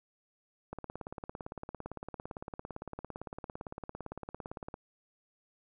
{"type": "click train", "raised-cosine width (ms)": 1, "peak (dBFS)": -26, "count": 72, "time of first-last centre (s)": [0.73, 4.741], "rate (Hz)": 17.7, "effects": []}